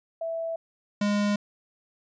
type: tone pair in turn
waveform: sine / square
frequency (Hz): 659 / 205.6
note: E5 / G#3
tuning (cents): -1 / -17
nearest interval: octave + minor sixth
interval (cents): 2016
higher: first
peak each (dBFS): -28 / -23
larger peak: second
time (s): 0.21-0.56 / 1.01-1.36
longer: neither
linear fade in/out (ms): 5
effects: resampled to 16000 Hz